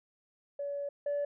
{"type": "tone pair in turn", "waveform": "sine", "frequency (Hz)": [569, 576.3], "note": ["C#5", "D5"], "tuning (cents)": [45, -33], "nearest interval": "unison", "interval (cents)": 22, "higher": "second", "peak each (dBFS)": [-33, -28], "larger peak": "second", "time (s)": [[0.59, 0.89], [1.06, 1.25]], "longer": "first", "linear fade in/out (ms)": 5, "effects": ["tanh soft clip ceiling -27 dBFS"]}